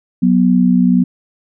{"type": "tone pair together", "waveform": "sine", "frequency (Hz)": [184.24, 245.4], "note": ["F#3", "B3"], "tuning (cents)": [-7, -11], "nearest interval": "perfect fourth", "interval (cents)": 496, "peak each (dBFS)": -11, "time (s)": [0.22, 1.04], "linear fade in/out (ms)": 10, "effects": []}